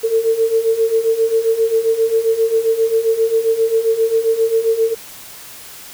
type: beating tone pair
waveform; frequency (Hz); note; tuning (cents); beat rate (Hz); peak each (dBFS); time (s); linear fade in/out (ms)
sine; 445.6 / 453.1; A4 / A#4; +22 / -49; 7.5; -18 / -14; 0.03-4.95; 20
effects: white hiss -36 dBFS RMS until 5.93 s